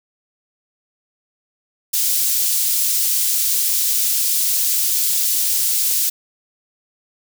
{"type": "high-pass noise", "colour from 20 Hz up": "white", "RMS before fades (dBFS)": -18, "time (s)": [1.93, 6.1], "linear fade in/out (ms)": 10, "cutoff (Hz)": 4800, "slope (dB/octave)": 12, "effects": []}